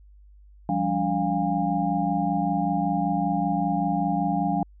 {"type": "tone cluster", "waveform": "sine", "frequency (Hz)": [171.3, 196.5, 286.1, 703, 811], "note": ["F3", "G3", "D4", "F5", "G#5"], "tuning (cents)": [-33, 4, -45, 11, -41], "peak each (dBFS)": -28, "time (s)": [0.69, 4.63], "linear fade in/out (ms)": 2, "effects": ["added 50 Hz sine -48 dBFS peak until 4.8 s"]}